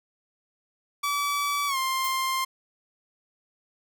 sawtooth tone with pitch glide, 1149 to 1053.6 Hz, D6 to C6, -38 to +12 cents, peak -21 dBFS, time 1.03-2.45 s, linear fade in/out 10 ms, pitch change -150 cents, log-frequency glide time 1.67-1.77 s
violet noise with exponential decay, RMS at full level -30 dBFS, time 2.04-2.21 s, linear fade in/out 5 ms, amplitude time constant 36 ms
effects none

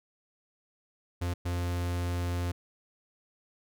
45% pulse tone bursts at uneven times, 87.8 Hz, F2, 10 cents sharp, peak -29 dBFS, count 2, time 1.21-1.34 / 1.45-2.52 s, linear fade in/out 10 ms, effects none

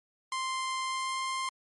sawtooth tone with pitch glide, 1046.5 to 1053.2 Hz, C6 to C6, 0 to +11 cents, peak -27 dBFS, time 0.32-1.49 s, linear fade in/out 2 ms, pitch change +11 cents, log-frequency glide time 0.83-1.19 s, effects MP3 48 kbps

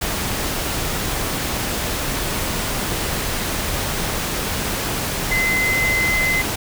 sine tone in noise, 2052 Hz, C7, 34 cents flat, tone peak -17 dBFS, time 5.31-6.42 s, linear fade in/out 10 ms, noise pink, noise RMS -23 dBFS, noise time 0.01-6.56 s, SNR +3 dB, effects none

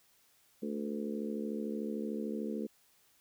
harmonic tone with a mistuned harmonic, 73.42 Hz, D2, in tune, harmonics 3 / 4 / 5 / 6 / 7, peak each -37 / -42 / -43 / -42 / -46 dBFS, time 0.62-2.67 s, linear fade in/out 10 ms, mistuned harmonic 7, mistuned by -34 cents, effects white hiss -68 dBFS RMS until 3.2 s

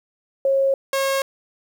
sine / sawtooth tone pair in turn, 543 / 543 Hz, C#5 / C#5, -36 / -36 cents, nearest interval unison, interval 0 cents, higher neither, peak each -15 dBFS, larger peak neither, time 0.45-0.74 / 0.93-1.22 s, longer neither, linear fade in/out 2 ms, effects 9-bit

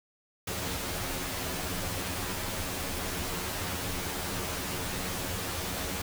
pink noise with comb filter, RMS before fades -34 dBFS, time 0.47-6.02 s, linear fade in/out 5 ms, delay 11 ms, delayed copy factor +0.9, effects none

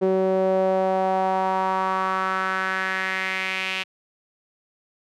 sawtooth tone with band-pass filter sweep, 188.9 Hz, F#3, 36 cents sharp, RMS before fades -23 dBFS, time 0.01-3.84 s, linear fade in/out 20 ms, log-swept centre 430 to 2700 Hz, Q 3.3, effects none

